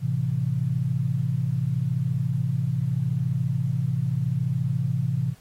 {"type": "chord", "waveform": "sine", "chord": "A minor", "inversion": "none", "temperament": "equal", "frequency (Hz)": [110, 130.81, 164.81], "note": ["A2", "C3", "E3"], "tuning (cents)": [0, 0, 0], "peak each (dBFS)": [-29, -24, -28], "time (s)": [0, 5.35], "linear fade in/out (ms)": 50, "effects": ["pink hiss -56 dBFS RMS until 5.4 s", "AAC 48 kbps"]}